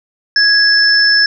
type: tone pair together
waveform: sine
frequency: 1661.2 / 5279 Hz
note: G#6 / E8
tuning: 0 / +2 cents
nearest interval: octave + minor sixth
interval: 2002 cents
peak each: -10 dBFS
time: 0.36-1.26 s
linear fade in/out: 2 ms
effects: none